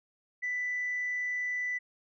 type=tone; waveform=sine; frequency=1985 Hz; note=B6; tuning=8 cents sharp; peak=-29 dBFS; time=0.42-1.79 s; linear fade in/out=20 ms; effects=tanh soft clip ceiling -26 dBFS